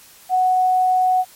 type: tone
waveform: sine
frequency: 740 Hz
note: F#5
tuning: in tune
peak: -13 dBFS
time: 0.29-1.25 s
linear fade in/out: 50 ms
effects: white hiss -46 dBFS RMS until 1.35 s + MP3 64 kbps